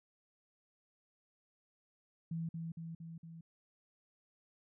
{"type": "tone with echo", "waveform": "sine", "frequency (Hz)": 164.81, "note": "E3", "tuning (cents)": 0, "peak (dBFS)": -36, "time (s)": [2.31, 2.49], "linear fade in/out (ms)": 5, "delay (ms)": 230, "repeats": 4, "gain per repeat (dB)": -3, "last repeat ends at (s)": 3.41, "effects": []}